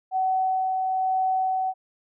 sine tone with tremolo, 754 Hz, F#5, 32 cents sharp, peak -20 dBFS, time 0.11-1.74 s, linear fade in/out 50 ms, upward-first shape sine, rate 1.1 Hz, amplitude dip 25%, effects none

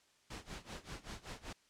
pink noise with tremolo, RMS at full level -45 dBFS, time 0.3-1.53 s, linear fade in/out 5 ms, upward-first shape sine, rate 5.2 Hz, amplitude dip 90%, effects white hiss -70 dBFS RMS until 1.69 s + low-pass 7000 Hz 12 dB/octave

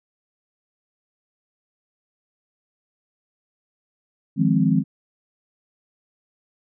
sine chord, F minor seventh, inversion third, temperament equal, 155.56 / 174.61 / 207.7 / 261.6 Hz, Eb3 / F3 / Ab3 / C4, 0 / 0 / 0 / 0 cents, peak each -21 dBFS, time 4.36-4.84 s, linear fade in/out 50 ms, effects none

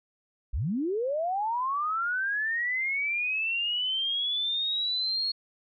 sine linear sweep, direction up, 39.72 to 4327 Hz, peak -26 dBFS, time 0.53-5.32 s, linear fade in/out 10 ms, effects none

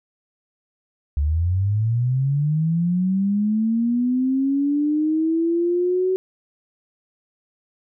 sine linear sweep, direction up, 69.3 to 376.9 Hz, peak -17 dBFS, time 1.17-6.16 s, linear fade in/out 0 ms, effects none

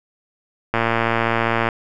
click train, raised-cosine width 0.5 ms, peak -3 dBFS, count 110, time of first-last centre 0.74-1.688 s, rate 115 Hz, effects none

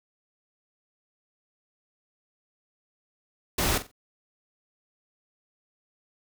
pink noise with echo, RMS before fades -25 dBFS, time 3.58-3.78 s, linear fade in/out 5 ms, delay 45 ms, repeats 3, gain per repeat -12 dB, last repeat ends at 3.915 s, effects none

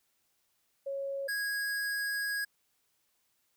sine / square tone pair in turn, 551 / 1651.1 Hz, C#5 / G#6, -11 / -11 cents, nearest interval octave + perfect fifth, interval 1900 cents, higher second, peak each -33 / -32 dBFS, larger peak second, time 0.86-1.28 / 1.28-2.45 s, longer second, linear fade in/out 10 ms, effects white hiss -75 dBFS RMS until 3.56 s

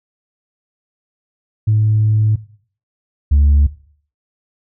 sine tone pair in turn, 107.7 / 71.88 Hz, A2 / D2, -37 / -37 cents, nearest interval perfect fifth, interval 700 cents, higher first, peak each -9 / -6 dBFS, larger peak second, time 1.67-2.36 / 3.31-3.67 s, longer first, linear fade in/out 10 ms, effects noise-tail reverb RT60 0.5 s tail -17 dB re dry + tanh soft clip ceiling -6 dBFS

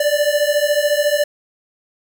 square beating tone pair, 581 / 595 Hz, D5 / D5, -19 / +22 cents, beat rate 14 Hz, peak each -18 dBFS, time 0-1.24 s, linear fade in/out 5 ms, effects none

